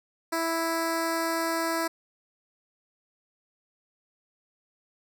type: tone with notch filter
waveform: 10% pulse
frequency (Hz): 329.6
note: E4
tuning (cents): 0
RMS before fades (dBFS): -28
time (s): 0.32-1.88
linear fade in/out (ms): 10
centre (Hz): 2900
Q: 1.5
effects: none